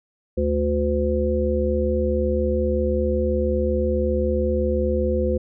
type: harmonic tone with a mistuned harmonic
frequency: 72.7 Hz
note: D2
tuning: 17 cents flat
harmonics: 1 / 3 / 5 / 7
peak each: -23 / -26 / -25 / -23 dBFS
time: 0.37-5.38 s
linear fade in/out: 10 ms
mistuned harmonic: 1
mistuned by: +37 cents
effects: none